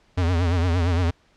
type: tone with vibrato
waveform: square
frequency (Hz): 86.9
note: F2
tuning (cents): -8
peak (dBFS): -19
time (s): 0.17-1.11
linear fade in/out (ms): 10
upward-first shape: triangle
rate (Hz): 8.7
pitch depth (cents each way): 120
effects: pink hiss -60 dBFS RMS until 1.36 s + low-pass 5000 Hz 12 dB/octave